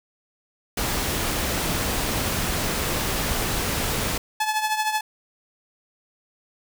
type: noise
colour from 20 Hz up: pink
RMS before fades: -25 dBFS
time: 0.77-4.18 s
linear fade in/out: 5 ms
type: tone with tremolo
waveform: sawtooth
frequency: 861 Hz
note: A5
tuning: 38 cents flat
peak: -15 dBFS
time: 4.4-5.01 s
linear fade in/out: 5 ms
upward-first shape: triangle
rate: 13 Hz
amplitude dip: 70%
effects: none